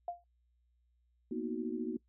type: tone with exponential decay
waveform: sine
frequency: 698.5 Hz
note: F5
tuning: in tune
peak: -32 dBFS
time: 0.08-0.24 s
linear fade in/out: 2 ms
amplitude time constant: 33 ms
type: chord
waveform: sine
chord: B major seventh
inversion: third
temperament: equal with one note detuned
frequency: 233.1 / 246.9 / 314.7 / 370 Hz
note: A#3 / B3 / D#4 / F#4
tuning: 0 / 0 / +20 / 0 cents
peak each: -40 dBFS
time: 1.31-1.97 s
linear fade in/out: 5 ms
effects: noise-tail reverb RT60 0.1 s tail -21 dB re dry + added 60 Hz sine -70 dBFS peak until 2.08 s